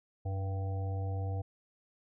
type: harmonic tone with a mistuned harmonic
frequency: 97.1 Hz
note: G2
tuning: 16 cents flat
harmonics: 1 / 3 / 5 / 7 / 8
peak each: -32 / -49 / -46 / -48 / -48 dBFS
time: 0.25-1.42 s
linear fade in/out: 10 ms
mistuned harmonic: 1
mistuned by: -33 cents
effects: none